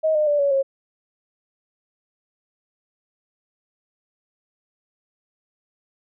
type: tone with pitch steps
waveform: sine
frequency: 631 / 607.7 / 585.4 / 563.8 / 543 Hz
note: D#5 / D#5 / D5 / C#5 / C#5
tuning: +24 / -41 / -6 / +29 / -36 cents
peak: -16 dBFS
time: 0.03-0.63 s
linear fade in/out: 20 ms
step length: 120 ms
effects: none